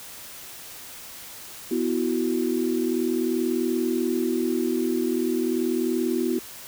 sine chord, B suspended fourth, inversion none, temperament equal, 246.9 / 329.6 / 370 Hz, B3 / E4 / F#4, 0 / 0 / 0 cents, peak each -26 dBFS, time 1.71-6.39 s, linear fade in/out 5 ms, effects white hiss -41 dBFS RMS until 6.67 s

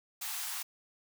white high-pass noise, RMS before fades -38 dBFS, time 0.21-0.63 s, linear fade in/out 10 ms, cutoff 700 Hz, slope 96 dB/octave, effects none

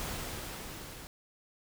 pink noise with level ramp, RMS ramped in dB -37 to -47 dBFS, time 0-1.07 s, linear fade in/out 0 ms, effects none

